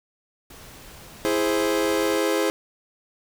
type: noise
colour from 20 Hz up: pink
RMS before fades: -44 dBFS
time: 0.5-2.18 s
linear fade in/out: 5 ms
type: chord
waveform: 40% pulse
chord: E augmented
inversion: none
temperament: equal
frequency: 329.6 / 415.3 / 523.3 Hz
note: E4 / G#4 / B#4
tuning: 0 / 0 / 0 cents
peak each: -24 dBFS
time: 1.25-2.5 s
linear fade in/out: 0 ms
effects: none